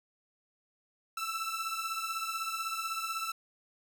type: beating tone pair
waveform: sawtooth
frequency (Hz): 1318.5 / 1334.5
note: E6 / E6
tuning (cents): 0 / +21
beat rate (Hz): 16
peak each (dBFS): -33 / -33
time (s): 1.17-3.32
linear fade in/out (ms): 5
effects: none